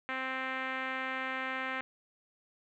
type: tone with low-pass filter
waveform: 5% pulse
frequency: 261.6 Hz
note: C4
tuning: in tune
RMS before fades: -36 dBFS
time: 0.09-1.81 s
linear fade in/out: 0 ms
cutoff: 2000 Hz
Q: 1.9
effects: none